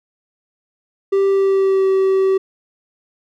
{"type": "tone with pitch glide", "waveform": "triangle", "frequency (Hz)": [392, 383.5], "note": ["G4", "G4"], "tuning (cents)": [0, -38], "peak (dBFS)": -10, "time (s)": [1.12, 2.38], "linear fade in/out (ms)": 10, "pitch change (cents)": -38, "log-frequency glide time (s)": [1.28, 1.87], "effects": []}